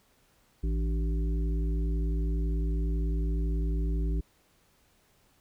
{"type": "harmonic tone with a mistuned harmonic", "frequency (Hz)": 55, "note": "A1", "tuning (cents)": 0, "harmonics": [1, 3, 5, 7], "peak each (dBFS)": [-26, -36, -40, -43], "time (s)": [0.63, 4.21], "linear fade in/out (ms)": 10, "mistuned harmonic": 5, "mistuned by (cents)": 110, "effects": ["pink hiss -66 dBFS RMS until 5.4 s"]}